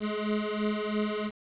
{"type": "beating tone pair", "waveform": "25% pulse", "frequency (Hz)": [209.7, 212.7], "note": ["G#3", "G#3"], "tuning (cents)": [17, 42], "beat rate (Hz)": 3, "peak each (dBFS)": -27, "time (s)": [0, 1.31], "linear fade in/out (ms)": 50, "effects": ["resampled to 8000 Hz", "8-bit"]}